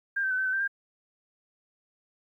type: tone with pitch steps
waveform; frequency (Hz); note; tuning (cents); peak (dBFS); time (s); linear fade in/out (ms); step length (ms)
sine; 1600 / 1548 / 1511 / 1540 / 1518 / 1568 / 1601; G6 / G6 / F#6 / G6 / F#6 / G6 / G6; +35 / -22 / +36 / -31 / +44 / 0 / +36; -25; 0.16-0.678; 10; 74
effects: 11-bit